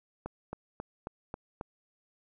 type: click train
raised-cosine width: 1 ms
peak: -23 dBFS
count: 6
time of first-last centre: 0.26-1.611 s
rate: 3.7 Hz
effects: none